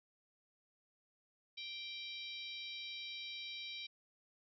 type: harmonic tone with a mistuned harmonic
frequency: 784 Hz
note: G5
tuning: in tune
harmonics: 3 / 4 / 5 / 6 / 7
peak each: -49 / -51 / -47 / -54 / -57 dBFS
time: 1.57-3.87 s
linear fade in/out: 10 ms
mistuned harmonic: 5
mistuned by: -37 cents
effects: none